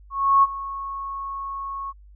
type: tone with ADSR envelope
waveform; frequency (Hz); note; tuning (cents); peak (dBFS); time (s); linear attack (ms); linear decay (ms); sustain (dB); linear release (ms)
sine; 1100; C#6; -14; -11; 0.1-1.93; 330; 32; -17; 36
effects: added 50 Hz sine -45 dBFS peak until 2.15 s